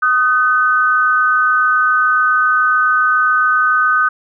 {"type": "tone pair together", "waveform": "sine", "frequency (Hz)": [1244.5, 1517.3], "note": ["D#6", "F#6"], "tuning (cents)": [0, 43], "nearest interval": "minor third", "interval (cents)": 343, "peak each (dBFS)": -13, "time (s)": [0.02, 4.09], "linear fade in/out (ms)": 10, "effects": []}